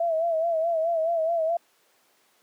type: tone with vibrato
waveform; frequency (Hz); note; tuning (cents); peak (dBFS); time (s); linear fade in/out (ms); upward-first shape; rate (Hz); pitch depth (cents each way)
sine; 659.3; E5; 0; -21; 0-1.57; 5; sine; 4.7; 69
effects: pink hiss -63 dBFS RMS until 2.42 s + high-pass 400 Hz 12 dB/octave